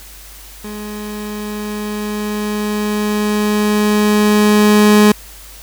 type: tone with level ramp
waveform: 30% pulse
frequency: 209.8 Hz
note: G#3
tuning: 18 cents sharp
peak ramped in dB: -23 to -3 dBFS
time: 0.64-5.12 s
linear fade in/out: 5 ms
effects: added 50 Hz sine -38 dBFS peak until 5.62 s + white hiss -38 dBFS RMS until 5.62 s